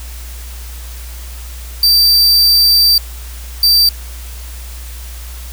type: tone bursts at uneven times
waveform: 45% pulse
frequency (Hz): 4662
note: D8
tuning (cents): -14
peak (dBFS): -6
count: 2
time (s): 1.83-2.98 / 3.63-3.89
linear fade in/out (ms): 2
effects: added 60 Hz sine -26 dBFS peak until 5.52 s + white hiss -35 dBFS RMS until 5.52 s